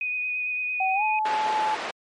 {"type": "tone with vibrato", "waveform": "sine", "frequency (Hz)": 2489, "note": "D#7", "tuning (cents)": 0, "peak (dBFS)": -25, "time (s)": [0.01, 1.19], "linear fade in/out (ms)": 2, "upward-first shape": "sine", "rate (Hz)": 8.9, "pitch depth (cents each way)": 16}
{"type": "tone with pitch glide", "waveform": "sine", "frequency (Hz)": [760, 863], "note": ["F#5", "A5"], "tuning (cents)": [46, -34], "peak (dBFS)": -22, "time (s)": [0.8, 1.75], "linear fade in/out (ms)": 5, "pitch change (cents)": 220, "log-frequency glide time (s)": [0.94, 1.03]}
{"type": "band-pass noise", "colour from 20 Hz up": "pink", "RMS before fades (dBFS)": -32, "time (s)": [1.25, 1.91], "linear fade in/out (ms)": 5, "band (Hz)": [530, 2800], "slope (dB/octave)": 12}
{"effects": ["MP3 48 kbps"]}